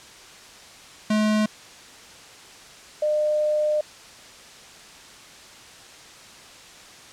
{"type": "tone pair in turn", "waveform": ["square", "sine"], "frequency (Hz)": [213.8, 604.7], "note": ["A3", "D#5"], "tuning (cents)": [-49, -50], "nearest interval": "octave + tritone", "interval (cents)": 1799, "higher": "second", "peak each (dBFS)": -19, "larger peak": "neither", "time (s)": [[1.1, 1.46], [3.02, 3.81]], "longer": "second", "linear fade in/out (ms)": 5, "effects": ["white hiss -45 dBFS RMS until 7.12 s", "low-pass 7000 Hz 12 dB/octave"]}